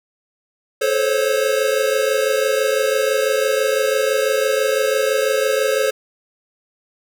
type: tone cluster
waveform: square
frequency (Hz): 433.9 / 523 / 549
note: A4 / C5 / C#5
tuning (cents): -24 / -1 / -17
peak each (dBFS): -21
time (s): 0.81-5.91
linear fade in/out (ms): 10
effects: none